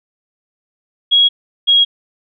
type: tone pair in turn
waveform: sine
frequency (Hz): 3313 / 3295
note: G#7 / G#7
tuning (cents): -5 / -14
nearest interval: unison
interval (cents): 9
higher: first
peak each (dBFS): -7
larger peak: neither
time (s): 1.11-1.29 / 1.67-1.85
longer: neither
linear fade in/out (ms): 20
effects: none